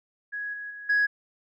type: tone with level steps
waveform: sine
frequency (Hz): 1667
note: G#6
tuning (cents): +6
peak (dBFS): -30 / -34 / -38 / -18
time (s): 0.32-1.07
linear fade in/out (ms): 20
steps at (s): 0.53 / 0.7 / 0.89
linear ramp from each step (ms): 10
effects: tanh soft clip ceiling -17 dBFS